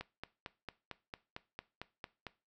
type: click train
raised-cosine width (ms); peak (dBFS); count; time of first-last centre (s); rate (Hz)
0.3; -26; 11; 0.01-2.267; 4.43
effects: noise-tail reverb RT60 0.3 s tail -18 dB re dry